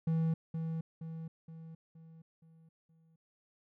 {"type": "tone with echo", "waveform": "triangle", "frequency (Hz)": 162.3, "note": "E3", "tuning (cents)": -27, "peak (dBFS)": -26, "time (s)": [0.07, 0.34], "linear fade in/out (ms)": 5, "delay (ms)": 470, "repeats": 6, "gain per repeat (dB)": -6, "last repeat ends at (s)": 3.16, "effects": []}